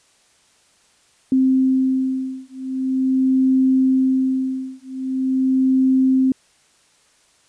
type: beating tone pair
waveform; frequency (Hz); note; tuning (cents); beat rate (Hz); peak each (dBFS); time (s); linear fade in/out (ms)
sine; 261.7 / 262.13; C4 / C4; 0 / +3; 0.43; -18; 1.32-6.32; 2
effects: white hiss -57 dBFS RMS until 7.48 s + resampled to 22050 Hz